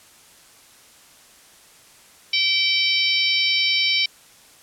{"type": "harmonic tone", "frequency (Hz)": 770, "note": "G5", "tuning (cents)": -31, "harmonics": [3, 4, 5, 6, 7], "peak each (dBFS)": [-22, -23, -24, -25, -25], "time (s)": [2.33, 4.06], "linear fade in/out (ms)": 5, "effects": ["white hiss -50 dBFS RMS until 4.62 s", "low-pass 11000 Hz 12 dB/octave"]}